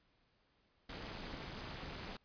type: noise with amplitude modulation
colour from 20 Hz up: pink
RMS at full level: -43 dBFS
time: 0.89-2.17 s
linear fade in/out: 5 ms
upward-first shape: sine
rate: 226 Hz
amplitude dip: 80%
effects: pink hiss -75 dBFS RMS until 2.24 s + resampled to 11025 Hz